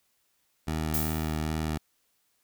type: tone with vibrato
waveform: 15% pulse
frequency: 78.1 Hz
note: D#2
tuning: 7 cents sharp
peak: -22 dBFS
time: 0.67-1.78 s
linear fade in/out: 10 ms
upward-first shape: sine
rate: 2.5 Hz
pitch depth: 16 cents each way
type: noise with exponential decay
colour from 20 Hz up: violet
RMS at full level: -27 dBFS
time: 0.94-1.5 s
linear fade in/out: 2 ms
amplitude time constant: 120 ms
effects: white hiss -72 dBFS RMS until 2.43 s